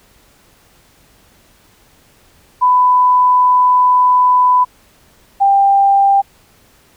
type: tone pair in turn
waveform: sine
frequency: 998 / 792.1 Hz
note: B5 / G5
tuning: +18 / +18 cents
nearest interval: major third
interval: 400 cents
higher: first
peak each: -7 dBFS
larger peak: neither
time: 2.61-4.65 / 5.4-6.22 s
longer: first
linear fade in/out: 20 ms
effects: pink hiss -50 dBFS RMS until 6.96 s